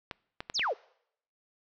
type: clicks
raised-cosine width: 0.3 ms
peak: -20 dBFS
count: 4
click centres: 0.112 / 0.405 / 0.499 / 0.595 s
type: exponential sweep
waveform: sine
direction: down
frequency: 7080 to 374.9 Hz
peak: -27 dBFS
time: 0.54-0.74 s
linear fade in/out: 20 ms
effects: noise-tail reverb RT60 0.7 s tail -24 dB re dry